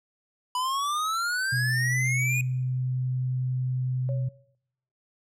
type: exponential sweep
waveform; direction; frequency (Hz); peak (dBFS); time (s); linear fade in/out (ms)
square; up; 987.8 to 2489; -26; 0.55-2.41; 2
type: tone with pitch glide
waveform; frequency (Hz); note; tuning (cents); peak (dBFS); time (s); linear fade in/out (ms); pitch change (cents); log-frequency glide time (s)
sine; 126.1 to 127.79; B2 to C3; +36 to -40; -25; 1.52-4.29; 10; +24; 1.89-1.97
type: tone with exponential decay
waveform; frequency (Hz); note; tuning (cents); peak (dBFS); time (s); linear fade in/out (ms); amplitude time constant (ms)
sine; 554.4; C#5; 0; -33; 4.09-4.55; 0; 99
effects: noise-tail reverb RT60 0.8 s tail -25 dB re dry + low-pass 12000 Hz 12 dB/octave